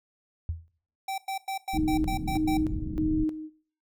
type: tone with exponential decay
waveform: sine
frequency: 82.41 Hz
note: E2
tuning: in tune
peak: -24 dBFS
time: 0.49-0.68 s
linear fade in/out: 0 ms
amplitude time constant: 40 ms
type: tone bursts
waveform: square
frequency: 775 Hz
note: G5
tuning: 20 cents flat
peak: -30 dBFS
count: 8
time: 1.08-2.573 s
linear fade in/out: 5 ms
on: 100 ms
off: 99 ms
type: tone with tremolo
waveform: sine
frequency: 311.1 Hz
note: D#4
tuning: in tune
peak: -24 dBFS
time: 1.73-3.5 s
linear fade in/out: 50 ms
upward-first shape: square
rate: 1.6 Hz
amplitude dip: 75%
type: low-pass noise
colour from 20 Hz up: pink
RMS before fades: -32 dBFS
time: 1.73-3.24 s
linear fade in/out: 5 ms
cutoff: 240 Hz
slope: 24 dB/octave
effects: noise-tail reverb RT60 0.5 s tail -19 dB re dry